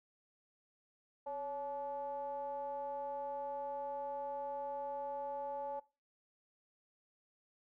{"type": "ring-modulated tone", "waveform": "triangle", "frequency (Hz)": 150, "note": "D3", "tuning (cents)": 37, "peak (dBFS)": -34, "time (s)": [1.26, 5.8], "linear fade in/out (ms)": 10, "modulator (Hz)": 710, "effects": ["noise-tail reverb RT60 0.3 s tail -20 dB re dry"]}